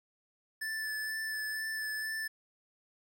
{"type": "tone with vibrato", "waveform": "square", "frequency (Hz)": 1750, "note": "A6", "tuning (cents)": -10, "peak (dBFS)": -35, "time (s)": [0.61, 2.28], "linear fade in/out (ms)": 10, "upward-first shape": "sine", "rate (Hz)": 2.1, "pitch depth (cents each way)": 15, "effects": ["11-bit"]}